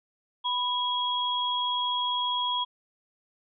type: tone pair together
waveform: sine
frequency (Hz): 987.8 / 3305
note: B5 / G#7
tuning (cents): 0 / -9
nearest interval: octave + major sixth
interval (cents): 2091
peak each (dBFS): -28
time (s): 0.44-2.65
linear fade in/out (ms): 20
effects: none